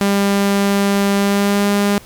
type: tone with pitch glide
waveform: sawtooth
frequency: 199.6 to 202.6 Hz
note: G3 to G#3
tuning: +32 to -43 cents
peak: -9 dBFS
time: 0.01-1.98 s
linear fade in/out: 0 ms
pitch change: +25 cents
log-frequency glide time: 1.16-1.68 s
effects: pink hiss -42 dBFS RMS until 2.05 s